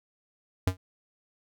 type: tone with exponential decay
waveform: square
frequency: 92.5 Hz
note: F#2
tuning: in tune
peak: -19 dBFS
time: 0.67-0.77 s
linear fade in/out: 5 ms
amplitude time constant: 21 ms
effects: none